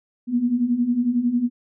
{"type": "beating tone pair", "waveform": "sine", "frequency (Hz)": [234.4, 245.4], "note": ["A#3", "B3"], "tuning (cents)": [10, -11], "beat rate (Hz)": 11, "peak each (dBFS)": [-24, -19], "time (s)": [0.27, 1.5], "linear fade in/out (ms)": 50, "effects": []}